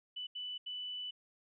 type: tone bursts at uneven times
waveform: sine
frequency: 2983 Hz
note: F#7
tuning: 13 cents sharp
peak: -39 dBFS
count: 3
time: 0.16-0.27 / 0.35-0.58 / 0.66-1.11 s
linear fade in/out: 10 ms
effects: none